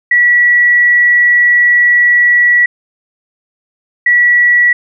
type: tone pair in turn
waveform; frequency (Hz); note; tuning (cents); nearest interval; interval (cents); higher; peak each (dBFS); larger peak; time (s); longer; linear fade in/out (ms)
sine; 1940 / 1940; B6 / B6; -31 / -31; unison; 0; neither; -5; neither; 0.11-2.66 / 4.06-4.73; first; 5
effects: none